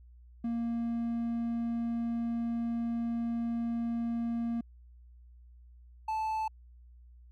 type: tone pair in turn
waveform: triangle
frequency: 233.1 / 875.3 Hz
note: A#3 / A5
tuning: 0 / -9 cents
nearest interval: octave + major seventh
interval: 2291 cents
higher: second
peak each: -28 dBFS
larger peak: neither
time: 0.44-4.61 / 6.08-6.48 s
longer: first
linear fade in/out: 5 ms
effects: added 60 Hz sine -52 dBFS peak until 7.31 s